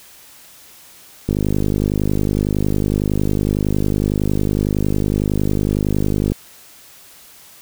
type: click train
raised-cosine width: 3 ms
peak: -5 dBFS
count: 257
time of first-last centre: 1.29-6.319 s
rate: 50.9 Hz
effects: white hiss -44 dBFS RMS until 7.61 s